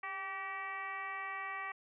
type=tone with frequency modulation; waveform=sine; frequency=1539 Hz; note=G6; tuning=32 cents flat; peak=-38 dBFS; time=0.03-1.72 s; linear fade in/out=5 ms; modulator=380 Hz; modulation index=2.1; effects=high-pass 400 Hz 12 dB/octave